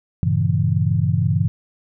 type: chord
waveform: sine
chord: G diminished seventh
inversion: none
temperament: equal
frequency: 98 / 116.54 / 138.59 / 164.81 Hz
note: G2 / Bb2 / Db3 / Fb3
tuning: 0 / 0 / 0 / 0 cents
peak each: -20 / -22 / -21 / -21 dBFS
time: 0.23-1.48 s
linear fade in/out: 0 ms
effects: none